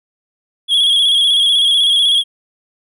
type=tone with vibrato; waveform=triangle; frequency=3322 Hz; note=G#7; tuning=in tune; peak=-8 dBFS; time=0.68-2.24 s; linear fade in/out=50 ms; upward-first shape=square; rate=16 Hz; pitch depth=39 cents each way; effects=none